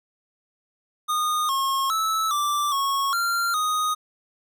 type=tone with pitch steps; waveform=square; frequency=1229 / 1082 / 1307 / 1173 / 1101 / 1383 / 1245 Hz; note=D#6 / C#6 / E6 / D6 / C#6 / F6 / D#6; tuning=-22 / -42 / -15 / -2 / -12 / -17 / +1 cents; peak=-22 dBFS; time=1.08-3.95 s; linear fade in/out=20 ms; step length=410 ms; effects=none